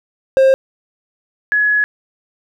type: tone pair in turn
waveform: triangle / sine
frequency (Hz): 532 / 1689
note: C5 / G#6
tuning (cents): +29 / +29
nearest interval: octave + minor sixth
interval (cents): 2000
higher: second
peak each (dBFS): -5 / -11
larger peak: first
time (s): 0.37-0.54 / 1.52-1.84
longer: second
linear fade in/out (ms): 0
effects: none